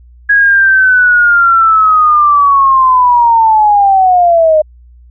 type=linear sweep; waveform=sine; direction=down; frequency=1661.2 to 609 Hz; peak=-4 dBFS; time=0.29-4.62 s; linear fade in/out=10 ms; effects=added 60 Hz sine -36 dBFS peak until 5.1 s